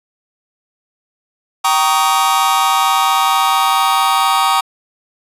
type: chord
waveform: 45% pulse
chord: Eb dominant seventh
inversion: first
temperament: just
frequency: 777.8 / 933.4 / 1120.1 / 1244.5 Hz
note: G5 / Bb5 / Db6 / Eb6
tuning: -14 / +2 / +18 / 0 cents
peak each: -17 dBFS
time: 1.64-4.61 s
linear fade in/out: 10 ms
effects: resampled to 32000 Hz